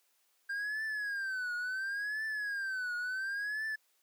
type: tone with vibrato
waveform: triangle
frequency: 1596 Hz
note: G6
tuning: 31 cents sharp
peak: -32 dBFS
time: 0.49-3.76 s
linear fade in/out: 10 ms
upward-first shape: triangle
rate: 0.71 Hz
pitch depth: 180 cents each way
effects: white hiss -73 dBFS RMS until 4.02 s + high-pass 400 Hz 12 dB/octave